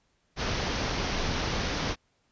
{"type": "low-pass noise", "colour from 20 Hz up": "pink", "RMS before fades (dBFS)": -30, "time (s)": [0.36, 1.96], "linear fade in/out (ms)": 50, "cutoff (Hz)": 6200, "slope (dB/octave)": 96, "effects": ["pink hiss -71 dBFS RMS until 2.31 s", "resampled to 16000 Hz"]}